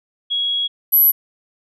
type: tone pair in turn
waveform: sine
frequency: 3322 / 11777 Hz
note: G#7 / F#9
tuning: 0 / -9 cents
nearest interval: octave + minor seventh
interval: 2191 cents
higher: second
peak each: -17 / -8 dBFS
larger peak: second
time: 0.3-0.68 / 0.92-1.12 s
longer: first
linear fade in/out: 20 ms
effects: tanh soft clip ceiling -6 dBFS